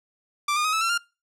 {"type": "tone with pitch steps", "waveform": "sawtooth", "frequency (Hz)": [1174.7, 1216.8, 1260.5, 1305.7, 1352.5, 1401], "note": ["D6", "D#6", "D#6", "E6", "E6", "F6"], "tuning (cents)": [0, -39, 22, -17, 44, 5], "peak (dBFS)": -18, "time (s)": [0.48, 0.978], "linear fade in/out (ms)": 5, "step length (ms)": 83, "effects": ["noise-tail reverb RT60 0.3 s tail -24 dB re dry", "low-pass 10000 Hz 12 dB/octave"]}